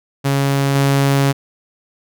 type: tone with level steps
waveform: sawtooth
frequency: 138.59 Hz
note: C#3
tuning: in tune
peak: -10 / -8 dBFS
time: 0.24-1.33 s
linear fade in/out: 20 ms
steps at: 0.75 s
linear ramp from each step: 5 ms
effects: none